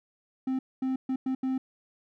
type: tone bursts at uneven times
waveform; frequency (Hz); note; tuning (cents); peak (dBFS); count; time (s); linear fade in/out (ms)
triangle; 261.6; C4; 0; -24; 5; 0.47-0.59 / 0.82-0.96 / 1.09-1.16 / 1.26-1.35 / 1.43-1.58; 5
effects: none